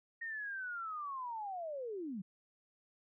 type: linear sweep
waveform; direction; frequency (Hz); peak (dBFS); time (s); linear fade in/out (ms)
sine; down; 1864.7 to 174; -39; 0.21-2.22; 10
effects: none